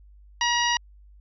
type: harmonic tone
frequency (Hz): 955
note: A#5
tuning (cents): +42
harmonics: 1 / 2 / 3 / 4 / 5 / 6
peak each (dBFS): -25 / -26 / -27 / -33 / -33 / -30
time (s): 0.41-0.77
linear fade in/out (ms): 2
effects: added 50 Hz sine -48 dBFS peak until 1.2 s